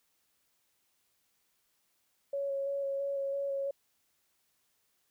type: tone with vibrato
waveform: sine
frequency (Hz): 554.4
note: C#5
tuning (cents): 0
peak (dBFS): -31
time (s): 2.33-3.71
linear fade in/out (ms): 5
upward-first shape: square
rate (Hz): 3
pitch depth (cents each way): 12
effects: white hiss -75 dBFS RMS until 5.1 s